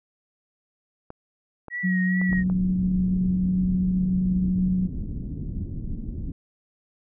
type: clicks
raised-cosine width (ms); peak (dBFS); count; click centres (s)
1; -24; 5; 1.104 / 1.683 / 2.215 / 2.33 / 2.499
type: tone with vibrato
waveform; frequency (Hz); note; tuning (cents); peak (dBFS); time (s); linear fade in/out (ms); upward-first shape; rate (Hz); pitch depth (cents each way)
sine; 1910; A#6; +42; -27; 1.7-2.44; 50; triangle; 2.4; 50
type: tone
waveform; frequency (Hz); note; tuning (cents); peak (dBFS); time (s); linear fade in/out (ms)
sine; 184; F#3; -9; -20; 1.83-4.88; 20
type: low-pass noise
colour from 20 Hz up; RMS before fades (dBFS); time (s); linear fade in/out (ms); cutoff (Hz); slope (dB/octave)
pink; -31; 2.29-6.32; 2; 260; 24
effects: none